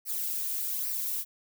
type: noise with flanger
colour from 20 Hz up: violet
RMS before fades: -32 dBFS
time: 0.05-1.25 s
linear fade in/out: 50 ms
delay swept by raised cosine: 0.28 to 2.38 ms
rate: 1.2 Hz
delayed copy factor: -0.6
effects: none